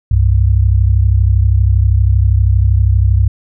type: tone pair together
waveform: sine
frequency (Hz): 65.41 / 98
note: C2 / G2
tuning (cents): 0 / 0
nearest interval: perfect fifth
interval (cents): 700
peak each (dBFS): -10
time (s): 0.11-3.28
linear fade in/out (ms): 5
effects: none